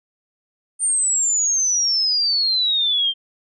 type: exponential sweep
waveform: sine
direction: down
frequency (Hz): 9000 to 3139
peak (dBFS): -16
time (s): 0.79-3.14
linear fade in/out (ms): 50
effects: none